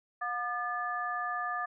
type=tone cluster; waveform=sine; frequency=719 / 1205 / 1731 Hz; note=F#5 / D6 / A6; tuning=-50 / +44 / -29 cents; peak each=-37 / -34 / -37 dBFS; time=0.21-1.66 s; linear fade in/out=10 ms; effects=none